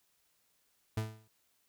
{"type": "tone with exponential decay", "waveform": "40% pulse", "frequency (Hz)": 109.3, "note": "A2", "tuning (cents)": -11, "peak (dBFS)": -29, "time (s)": [0.97, 1.28], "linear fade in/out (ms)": 5, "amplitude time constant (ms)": 66, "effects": ["white hiss -74 dBFS RMS until 1.68 s"]}